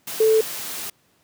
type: tone in noise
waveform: sine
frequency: 440 Hz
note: A4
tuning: in tune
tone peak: -13 dBFS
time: 0.2-0.41 s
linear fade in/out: 5 ms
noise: white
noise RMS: -31 dBFS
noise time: 0.07-0.9 s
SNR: +15 dB
effects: pink hiss -62 dBFS RMS until 1.23 s + high-pass 100 Hz 12 dB/octave